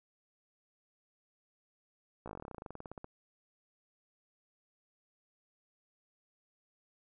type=slowing click train; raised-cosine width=1 ms; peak=-30 dBFS; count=23; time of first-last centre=2.26-3.044 s; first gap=16 ms; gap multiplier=1.07; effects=none